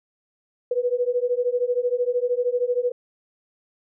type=beating tone pair; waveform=sine; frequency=484.5 / 497.5 Hz; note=B4 / B4; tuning=-33 / +13 cents; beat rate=13 Hz; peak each=-23 dBFS; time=0.71-2.92 s; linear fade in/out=5 ms; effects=none